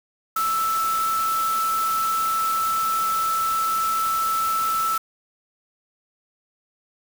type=tone in noise; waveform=sine; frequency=1318.5 Hz; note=E6; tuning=in tune; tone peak=-20 dBFS; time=0.36-4.98 s; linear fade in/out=5 ms; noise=white; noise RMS=-32 dBFS; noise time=0.36-4.98 s; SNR=+9 dB; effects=none